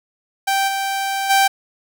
sawtooth tone with level steps, 782 Hz, G5, 4 cents flat, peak -12 / -16 / -8 dBFS, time 0.47-1.48 s, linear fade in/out 10 ms, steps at 0.67 / 1.29 s, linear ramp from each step 20 ms, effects none

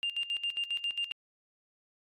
sine tone with tremolo, 2800 Hz, F7, 4 cents sharp, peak -28 dBFS, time 0.03-1.12 s, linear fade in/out 0 ms, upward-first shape square, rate 7.4 Hz, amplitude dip 80%, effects tanh soft clip ceiling -25 dBFS + AAC 64 kbps

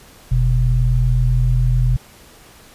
sine tone pair together, 43.81 / 124.5 Hz, F1 / B2, +6 / +14 cents, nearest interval octave + tritone, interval 1808 cents, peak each -15 dBFS, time 0.31-1.97 s, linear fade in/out 10 ms, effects pink hiss -45 dBFS RMS until 2.74 s + resampled to 32000 Hz

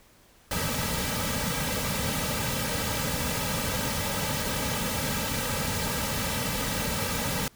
pink noise with comb filter, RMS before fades -29 dBFS, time 0.51-7.48 s, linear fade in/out 2 ms, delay 2.8 ms, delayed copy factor -0.8, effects pink hiss -58 dBFS RMS until 7.55 s

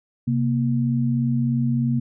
sine tone pair together, 131.7 / 234.9 Hz, C3 / A#3, +12 / +13 cents, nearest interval minor seventh, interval 1001 cents, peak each -21 dBFS, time 0.27-2 s, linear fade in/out 10 ms, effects none

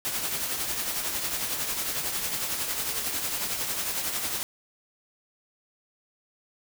white noise with tremolo, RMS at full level -28 dBFS, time 0.05-4.43 s, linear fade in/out 0 ms, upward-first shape triangle, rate 11 Hz, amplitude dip 50%, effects none

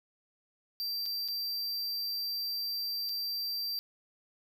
square tone with dropouts, 4699 Hz, D8, in tune, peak -33 dBFS, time 0.8-3.79 s, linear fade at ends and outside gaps 0 ms, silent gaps 1.057-1.061 / 1.279-1.285 / 3.09-3.093 s, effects none

